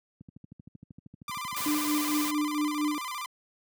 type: click train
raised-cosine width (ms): 5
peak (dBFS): -30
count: 20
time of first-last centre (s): 0.21-1.683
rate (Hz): 12.9
type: tone with vibrato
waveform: sawtooth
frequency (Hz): 1100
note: C#6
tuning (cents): -14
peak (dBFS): -30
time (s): 1.28-3.26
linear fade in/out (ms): 2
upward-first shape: square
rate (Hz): 15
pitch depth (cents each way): 130
type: noise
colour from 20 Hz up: white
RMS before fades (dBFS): -34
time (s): 1.56-2.31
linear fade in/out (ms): 5
type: tone with tremolo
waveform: sine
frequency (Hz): 299.1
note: D4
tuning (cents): +32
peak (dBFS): -24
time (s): 1.66-2.98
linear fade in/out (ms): 0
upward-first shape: sine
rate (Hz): 4.4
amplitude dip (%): 55
effects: high-pass 150 Hz 12 dB/octave